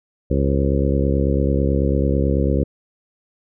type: harmonic tone with a mistuned harmonic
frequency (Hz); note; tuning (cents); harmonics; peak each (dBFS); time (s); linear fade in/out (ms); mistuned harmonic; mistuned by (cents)
69.1; C#2; -5; 1 / 2 / 3 / 4 / 5 / 6 / 7 / 8; -19 / -22 / -24 / -25 / -26 / -27 / -27 / -28; 0.3-2.64; 10; 8; -46
effects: none